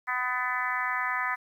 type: harmonic tone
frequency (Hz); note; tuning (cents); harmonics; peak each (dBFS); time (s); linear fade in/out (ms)
250.7; B3; +26; 3 / 4 / 5 / 6 / 7 / 8 / 9; -38 / -33 / -33 / -38 / -32 / -33 / -43; 0.07-1.36; 20
effects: 10-bit